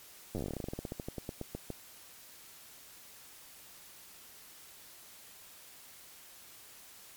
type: slowing click train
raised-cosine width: 2 ms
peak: -24 dBFS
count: 27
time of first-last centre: 0.35-1.703 s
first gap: 9 ms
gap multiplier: 1.12
effects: white hiss -54 dBFS RMS until 7.16 s + MP3 96 kbps